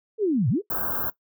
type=linear two-way sweep; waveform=sine; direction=down then up; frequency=458.1 to 104.4 to 458.1 Hz; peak=-19 dBFS; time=0.18-0.62 s; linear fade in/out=50 ms; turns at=0.49 s
type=band-stop noise; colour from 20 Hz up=white; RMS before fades=-27 dBFS; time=0.7-1.1 s; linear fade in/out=5 ms; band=1600 to 14000 Hz; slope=96 dB/octave
effects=noise-tail reverb RT60 0.1 s tail -18 dB re dry